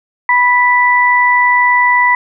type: tone pair together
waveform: sine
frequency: 983.8 / 1975.5 Hz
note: B5 / B6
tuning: -7 / 0 cents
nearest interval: octave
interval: 1207 cents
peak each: -10 dBFS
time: 0.29-2.15 s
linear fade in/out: 2 ms
effects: none